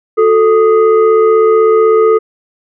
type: tone with frequency modulation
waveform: sine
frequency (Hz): 440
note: A4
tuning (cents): 0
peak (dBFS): -5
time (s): 0.17-2.19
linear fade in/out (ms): 20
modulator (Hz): 804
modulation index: 0.64
effects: none